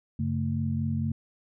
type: tone cluster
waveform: sine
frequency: 95.4 / 139.9 / 224.1 Hz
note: G2 / C#3 / A3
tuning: -47 / +16 / +32 cents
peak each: -30 dBFS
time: 0.19-1.12 s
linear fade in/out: 5 ms
effects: none